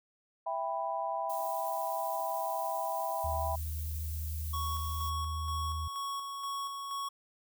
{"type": "chord", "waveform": "sine", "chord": "E minor", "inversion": "none", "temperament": "just", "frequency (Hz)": [659.3, 791.1, 988.9], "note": ["E5", "G5", "B5"], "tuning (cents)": [0, 16, 2], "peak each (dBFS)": -36, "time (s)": [0.46, 3.56], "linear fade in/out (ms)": 10}
{"type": "noise", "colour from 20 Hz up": "violet", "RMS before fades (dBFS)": -45, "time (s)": [1.29, 5.1], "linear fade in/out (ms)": 10}
{"type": "tone with pitch glide", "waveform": "sine", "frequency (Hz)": [77.78, 79.28], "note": ["D#2", "D#2"], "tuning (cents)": [0, 33], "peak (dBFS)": -34, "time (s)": [3.24, 5.88], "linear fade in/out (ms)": 5, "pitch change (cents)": 33, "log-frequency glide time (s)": [4.39, 5.23]}
{"type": "tone with tremolo", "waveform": "square", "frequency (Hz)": 1110, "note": "C#6", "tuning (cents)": 2, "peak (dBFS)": -35, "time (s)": [4.53, 7.09], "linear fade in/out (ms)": 10, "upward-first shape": "square", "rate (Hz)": 2.1, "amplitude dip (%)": 35}
{"effects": []}